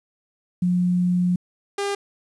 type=tone pair in turn; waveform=sine / sawtooth; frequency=178.8 / 401.4 Hz; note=F3 / G4; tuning=+41 / +41 cents; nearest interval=octave + major second; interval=1400 cents; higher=second; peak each=-17 / -19 dBFS; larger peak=first; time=0.62-1.36 / 1.78-1.95 s; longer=first; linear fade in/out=5 ms; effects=resampled to 24000 Hz + 9-bit